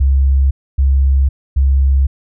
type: tone bursts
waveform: sine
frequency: 67.7 Hz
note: C#2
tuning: 40 cents flat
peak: -8 dBFS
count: 3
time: 0-2.07 s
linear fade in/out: 10 ms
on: 510 ms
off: 270 ms
effects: none